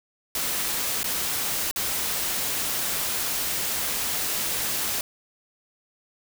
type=noise with dropouts; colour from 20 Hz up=white; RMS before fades=-27 dBFS; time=0.35-5.01 s; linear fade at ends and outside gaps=2 ms; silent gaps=1.032-1.042 / 1.712-1.76 s; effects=none